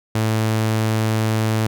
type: tone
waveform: sawtooth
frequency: 110 Hz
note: A2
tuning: in tune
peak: -13 dBFS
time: 0.15-1.67 s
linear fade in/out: 5 ms
effects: none